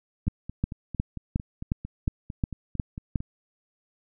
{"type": "two click trains", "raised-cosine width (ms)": 5, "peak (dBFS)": [-12, -22], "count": [9, 14], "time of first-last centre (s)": [[0.28, 3.158], [0.27, 3.205]], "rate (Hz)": [2.78, 4.43], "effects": []}